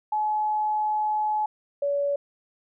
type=tone pair in turn; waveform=sine; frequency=852 / 568.6 Hz; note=G#5 / C#5; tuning=+44 / +44 cents; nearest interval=perfect fifth; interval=700 cents; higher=first; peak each=-22 dBFS; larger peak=neither; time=0.12-1.46 / 1.82-2.16 s; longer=first; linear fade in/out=5 ms; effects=none